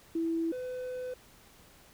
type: tone pair in turn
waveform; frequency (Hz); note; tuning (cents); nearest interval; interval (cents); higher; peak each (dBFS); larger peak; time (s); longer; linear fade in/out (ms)
sine / triangle; 329.6 / 504.2; E4 / B4; 0 / +36; perfect fifth; 736; second; -28 / -33; first; 0.15-0.52 / 0.52-1.14; second; 5
effects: pink hiss -58 dBFS RMS until 1.93 s